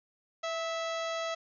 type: harmonic tone with a mistuned harmonic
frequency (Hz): 659.3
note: E5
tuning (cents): 0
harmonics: 1 / 2 / 3 / 4 / 5 / 6 / 7 / 8 / 9 / 10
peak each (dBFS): -34 / -38 / -42 / -46 / -44 / -47 / -52 / -52 / -55 / -50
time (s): 0.43-1.35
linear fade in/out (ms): 10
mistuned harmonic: 2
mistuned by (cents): -32
effects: none